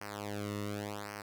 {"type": "tone with flanger", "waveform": "sawtooth", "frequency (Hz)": 103.1, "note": "G#2", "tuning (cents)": -12, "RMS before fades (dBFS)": -40, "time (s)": [0.01, 1.22], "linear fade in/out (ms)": 5, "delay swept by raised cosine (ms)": [0.27, 1.27], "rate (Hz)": 0.89, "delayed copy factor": -1, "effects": []}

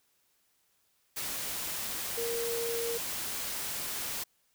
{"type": "tone in noise", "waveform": "sine", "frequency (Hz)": 466.2, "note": "A#4", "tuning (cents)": 0, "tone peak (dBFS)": -32, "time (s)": [2.17, 2.98], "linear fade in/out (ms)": 10, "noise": "white", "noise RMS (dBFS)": -36, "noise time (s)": [1.16, 4.24], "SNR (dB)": 1, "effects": ["white hiss -72 dBFS RMS until 4.54 s"]}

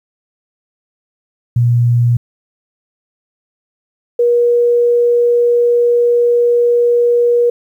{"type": "tone pair in turn", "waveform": "sine", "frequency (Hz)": [119.9, 478.6], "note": ["A#2", "A#4"], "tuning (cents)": [49, 46], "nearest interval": "2 octaves", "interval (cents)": 2397, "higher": "second", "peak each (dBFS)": -8, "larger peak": "neither", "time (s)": [[1.56, 2.17], [4.19, 7.5]], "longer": "second", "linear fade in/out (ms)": 5, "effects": ["8-bit"]}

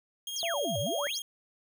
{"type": "tone with tremolo", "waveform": "sawtooth", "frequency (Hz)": 3245, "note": "G#7", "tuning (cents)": -41, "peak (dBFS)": -31, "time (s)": [0.27, 1.22], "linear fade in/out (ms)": 2, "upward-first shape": "sine", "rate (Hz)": 17, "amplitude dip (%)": 25}
{"type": "exponential two-way sweep", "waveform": "sine", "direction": "down then up", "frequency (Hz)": [6800, 92.5, 6800], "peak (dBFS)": -33, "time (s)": [0.36, 1.19], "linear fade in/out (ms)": 0, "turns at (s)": 0.79}
{"type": "tone with vibrato", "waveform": "sine", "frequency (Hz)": 622.3, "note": "D#5", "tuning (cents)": 0, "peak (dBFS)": -31, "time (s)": [0.43, 1.07], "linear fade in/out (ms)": 0, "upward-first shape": "square", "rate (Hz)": 4.6, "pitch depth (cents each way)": 140}
{"effects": []}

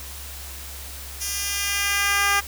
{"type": "tone with high-pass filter sweep", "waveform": "10% pulse", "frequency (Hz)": 402.3, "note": "G4", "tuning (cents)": 45, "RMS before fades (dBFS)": -23, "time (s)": [1.2, 2.41], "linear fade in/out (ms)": 20, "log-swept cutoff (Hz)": [5700, 980], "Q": 0.88, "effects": ["added 68 Hz sine -38 dBFS peak until 2.47 s", "white hiss -38 dBFS RMS until 2.47 s"]}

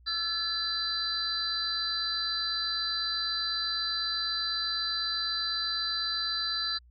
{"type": "tone cluster", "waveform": "sine", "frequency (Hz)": [1340, 1722, 4026, 4690], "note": ["E6", "A6", "B7", "D8"], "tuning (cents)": [28, -38, 33, -3], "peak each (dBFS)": [-39, -38, -31, -33], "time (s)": [0.06, 6.79], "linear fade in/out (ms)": 20, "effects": ["added 60 Hz sine -54 dBFS peak until 6.9 s"]}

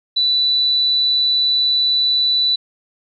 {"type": "tone", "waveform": "sine", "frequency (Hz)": 3971, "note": "B7", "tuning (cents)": 9, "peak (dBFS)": -13, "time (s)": [0.16, 2.56], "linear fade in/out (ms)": 10, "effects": []}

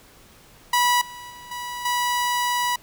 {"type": "tone with level steps", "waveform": "sawtooth", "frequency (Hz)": 977, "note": "B5", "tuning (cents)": -19, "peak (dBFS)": [-13, -33, -36, -26, -17], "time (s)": [0.73, 2.76], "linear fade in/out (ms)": 5, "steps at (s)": [1.01, 1.3, 1.51, 1.85], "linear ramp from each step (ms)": 5, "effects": ["pink hiss -51 dBFS RMS until 2.82 s"]}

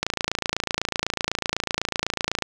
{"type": "click train", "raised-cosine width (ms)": 0.2, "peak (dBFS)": -5, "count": 68, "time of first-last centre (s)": [0.03, 2.423], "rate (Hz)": 28, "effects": []}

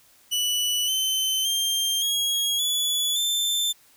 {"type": "tone with pitch steps", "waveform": "sawtooth", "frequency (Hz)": [2960, 3070, 3183, 3301, 3424, 3551], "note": ["F#7", "G7", "G7", "G#7", "A7", "A7"], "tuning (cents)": [0, -37, 26, -11, -48, 15], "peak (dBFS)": -19, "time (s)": [0.31, 3.73], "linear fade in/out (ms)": 20, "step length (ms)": 570, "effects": ["white hiss -57 dBFS RMS until 3.96 s"]}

